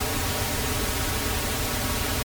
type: noise with comb filter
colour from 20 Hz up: pink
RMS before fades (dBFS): -26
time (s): 0-2.23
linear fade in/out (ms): 10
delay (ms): 5.8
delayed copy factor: -0.9
effects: MP3 96 kbps